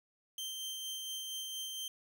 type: tone with tremolo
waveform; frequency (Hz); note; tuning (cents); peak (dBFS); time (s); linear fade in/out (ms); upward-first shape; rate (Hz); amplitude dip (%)
sawtooth; 3136; G7; 0; -35; 0.38-1.88; 2; sine; 4.3; 25
effects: none